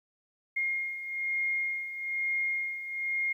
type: beating tone pair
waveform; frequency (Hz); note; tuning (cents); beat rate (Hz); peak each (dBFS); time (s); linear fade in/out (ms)
sine; 2134 / 2135.1; C7 / C7; +34 / +34; 1.1; -36 / -30; 0.56-3.33; 10
effects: 11-bit